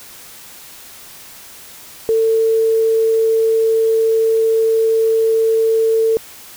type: tone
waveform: sine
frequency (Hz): 447.8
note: A4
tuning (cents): +30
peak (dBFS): -11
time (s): 2.09-6.17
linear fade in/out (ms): 0
effects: white hiss -38 dBFS RMS until 6.56 s